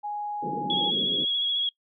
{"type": "tone", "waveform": "sine", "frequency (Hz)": 830.6, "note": "G#5", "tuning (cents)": 0, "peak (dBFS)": -29, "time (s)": [0.03, 0.91], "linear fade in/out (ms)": 20}
{"type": "band-pass noise", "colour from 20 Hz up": "pink", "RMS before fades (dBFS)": -34, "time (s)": [0.42, 1.25], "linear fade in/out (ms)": 5, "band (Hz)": [160, 490], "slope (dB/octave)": 48}
{"type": "tone with vibrato", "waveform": "sine", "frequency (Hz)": 3332, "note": "G#7", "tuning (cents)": 5, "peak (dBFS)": -23, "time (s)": [0.7, 1.69], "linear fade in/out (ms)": 2, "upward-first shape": "triangle", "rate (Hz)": 14, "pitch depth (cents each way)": 35}
{"effects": ["noise-tail reverb RT60 0.1 s tail -23 dB re dry"]}